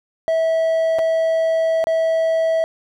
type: tone with dropouts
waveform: triangle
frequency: 650 Hz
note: E5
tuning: 24 cents flat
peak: -13 dBFS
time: 0.28-2.64 s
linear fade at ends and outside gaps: 0 ms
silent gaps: 0.986-0.991 / 1.841-1.87 s
effects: none